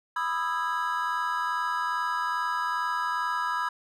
triangle chord, E major seventh, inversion second, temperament just, 988.9 / 1236.1 / 1318.5 / 1648.1 Hz, B5 / D#6 / E6 / G#6, +2 / -12 / 0 / -14 cents, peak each -28 / -31 / -31 / -31 dBFS, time 0.16-3.69 s, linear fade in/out 5 ms, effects none

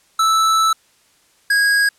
square tone pair in turn, 1315 / 1644.4 Hz, E6 / G#6, -5 / -18 cents, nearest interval major third, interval 387 cents, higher second, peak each -13 dBFS, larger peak neither, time 0.19-0.73 / 1.5-1.89 s, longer first, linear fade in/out 5 ms, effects white hiss -56 dBFS RMS until 1.98 s + low-pass 10000 Hz 12 dB/octave

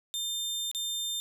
sawtooth tone with dropouts, 3600 Hz, A7, 39 cents sharp, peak -28 dBFS, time 0.14-1.2 s, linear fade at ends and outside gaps 0 ms, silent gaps 0.714-0.748 s, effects none

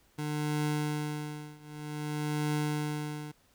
25% pulse tone with tremolo, 150 Hz, D3, 37 cents sharp, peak -24 dBFS, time 0.18-3.32 s, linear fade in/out 10 ms, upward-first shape triangle, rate 0.53 Hz, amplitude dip 95%, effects pink hiss -66 dBFS RMS until 3.54 s

